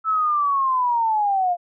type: linear sweep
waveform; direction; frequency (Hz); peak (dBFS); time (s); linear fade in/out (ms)
sine; down; 1318.5 to 690; -17; 0.04-1.57; 50
effects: none